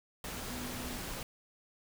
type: tone in noise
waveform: sine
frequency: 246.9 Hz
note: B3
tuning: in tune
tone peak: -43 dBFS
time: 0.5-0.98 s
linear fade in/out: 2 ms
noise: pink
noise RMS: -41 dBFS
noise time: 0.24-1.23 s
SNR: -5 dB
effects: none